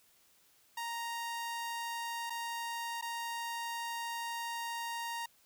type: tone with dropouts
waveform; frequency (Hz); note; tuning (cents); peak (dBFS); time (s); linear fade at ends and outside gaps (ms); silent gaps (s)
sawtooth; 932.3; A#5; 0; -33; 0.77-5.26; 5; 2.298-2.303 / 3.013-3.023
effects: white hiss -67 dBFS RMS until 5.45 s